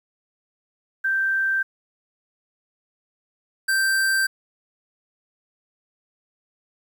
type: tone pair in turn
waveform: sine / square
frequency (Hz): 1566 / 1566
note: G6 / G6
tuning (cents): -2 / -2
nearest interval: unison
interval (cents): 0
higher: neither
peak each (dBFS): -19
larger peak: neither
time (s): 1.04-1.63 / 3.68-4.27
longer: neither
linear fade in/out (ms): 10
effects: 9-bit